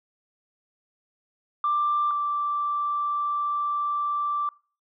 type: tone pair in turn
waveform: sine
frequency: 1181 / 1171.5 Hz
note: D6 / D6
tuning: +9 / -5 cents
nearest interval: unison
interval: 14 cents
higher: first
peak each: -20 / -23 dBFS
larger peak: first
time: 1.64-2.11 / 2.11-4.49 s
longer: second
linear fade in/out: 2 ms
effects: noise-tail reverb RT60 0.4 s tail -23 dB re dry + tanh soft clip ceiling -16 dBFS